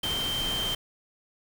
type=tone in noise; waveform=sine; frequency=3136 Hz; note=G7; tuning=in tune; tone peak=-28 dBFS; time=0.03-0.75 s; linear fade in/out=5 ms; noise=pink; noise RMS=-34 dBFS; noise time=0.03-0.75 s; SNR=+3 dB; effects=none